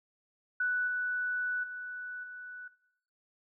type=tone with level steps; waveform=sine; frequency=1484 Hz; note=F#6; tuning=5 cents sharp; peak=-27 / -29 / -37 / -41 dBFS; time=0.6-2.68 s; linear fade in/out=5 ms; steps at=0.87 / 1.63 / 2.23 s; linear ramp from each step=10 ms; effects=noise-tail reverb RT60 0.8 s tail -20 dB re dry